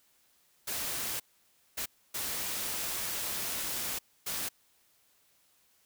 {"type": "noise bursts at uneven times", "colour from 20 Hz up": "white", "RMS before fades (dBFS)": -35, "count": 4, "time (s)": [[0.67, 1.2], [1.77, 1.86], [2.14, 3.99], [4.26, 4.49]], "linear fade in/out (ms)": 10, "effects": ["white hiss -68 dBFS RMS until 5.85 s"]}